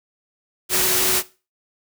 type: tone in noise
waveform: sine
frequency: 370 Hz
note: F#4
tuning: in tune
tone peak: -27 dBFS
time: 0.69-1.23 s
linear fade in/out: 50 ms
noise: white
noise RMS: -19 dBFS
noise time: 0.69-1.23 s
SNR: -11 dB
effects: noise-tail reverb RT60 0.3 s tail -17 dB re dry